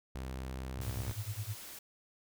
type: tone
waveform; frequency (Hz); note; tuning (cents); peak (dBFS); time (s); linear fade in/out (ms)
sawtooth; 65; C2; -11; -35; 0.15-1.12; 0
type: tone with tremolo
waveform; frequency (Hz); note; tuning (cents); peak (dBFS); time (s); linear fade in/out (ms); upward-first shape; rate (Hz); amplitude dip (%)
sine; 105.1; G#2; +21; -33; 0.76-1.57; 50; sine; 9.7; 100
type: noise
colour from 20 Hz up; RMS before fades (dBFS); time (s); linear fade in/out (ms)
white; -48; 0.81-1.79; 5
effects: none